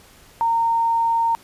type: tone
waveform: sine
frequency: 920 Hz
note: A#5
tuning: 23 cents flat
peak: -16 dBFS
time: 0.41-1.35 s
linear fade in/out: 0 ms
effects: pink hiss -49 dBFS RMS until 1.43 s + resampled to 32000 Hz